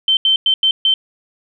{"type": "tone bursts at uneven times", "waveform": "sine", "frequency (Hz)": 3100, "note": "G7", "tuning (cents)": -20, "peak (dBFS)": -10, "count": 5, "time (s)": [[0.08, 0.17], [0.25, 0.36], [0.46, 0.54], [0.63, 0.71], [0.85, 0.94]], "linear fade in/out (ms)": 2, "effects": []}